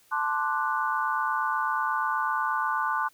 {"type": "chord", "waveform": "sine", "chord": "D dominant seventh", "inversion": "second", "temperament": "equal", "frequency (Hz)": [880, 1046.5, 1174.7, 1480], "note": ["A5", "C6", "D6", "F#6"], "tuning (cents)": [0, 0, 0, 0], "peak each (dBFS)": -30, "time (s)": [0.11, 3.09], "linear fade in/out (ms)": 20, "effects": ["white hiss -61 dBFS RMS until 3.13 s"]}